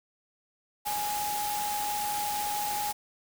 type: tone in noise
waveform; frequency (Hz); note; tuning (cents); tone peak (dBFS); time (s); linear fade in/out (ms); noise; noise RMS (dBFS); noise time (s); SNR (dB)
sine; 830.6; G#5; 0; -30; 0.85-2.93; 20; white; -35; 0.85-2.93; +2
effects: none